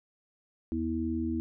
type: harmonic tone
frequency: 81 Hz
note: E2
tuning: 30 cents flat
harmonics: 1 / 3 / 4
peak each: -36 / -32 / -32 dBFS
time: 0.72-1.4 s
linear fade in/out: 0 ms
effects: none